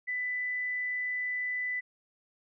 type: tone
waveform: sine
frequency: 1993 Hz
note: B6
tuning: 15 cents sharp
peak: -30 dBFS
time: 0.07-1.81 s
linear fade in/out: 20 ms
effects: none